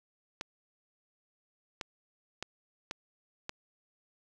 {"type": "clicks", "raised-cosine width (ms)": 0.2, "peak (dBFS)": -19, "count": 5, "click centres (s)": [0.411, 1.812, 2.426, 2.911, 3.494], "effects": []}